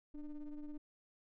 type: ring-modulated tone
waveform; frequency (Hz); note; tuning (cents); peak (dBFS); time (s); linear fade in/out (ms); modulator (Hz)
triangle; 151.9; D#3; -41; -38; 0.14-0.78; 10; 143
effects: none